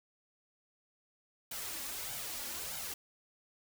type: noise with flanger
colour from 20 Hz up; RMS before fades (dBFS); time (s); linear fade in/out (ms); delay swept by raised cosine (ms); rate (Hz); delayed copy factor
white; -41; 1.51-2.94; 5; 1.3 to 3.6; 1.6; +0.65
effects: none